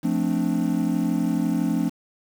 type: chord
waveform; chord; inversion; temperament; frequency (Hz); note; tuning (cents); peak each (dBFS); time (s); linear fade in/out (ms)
triangle; D minor seventh; first; equal with one note detuned; 174.01 / 220 / 261.6 / 293.7; F3 / A3 / C4 / D4; -6 / 0 / 0 / 0; -24; 0.03-1.9; 20
effects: 7-bit